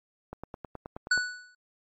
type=click train; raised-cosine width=1 ms; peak=-24 dBFS; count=9; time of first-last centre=0.33-1.177 s; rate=9.45 Hz
type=tone with exponential decay; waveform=square; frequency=1480 Hz; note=F#6; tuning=in tune; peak=-20 dBFS; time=1.11-1.55 s; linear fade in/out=5 ms; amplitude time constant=95 ms
effects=MP3 32 kbps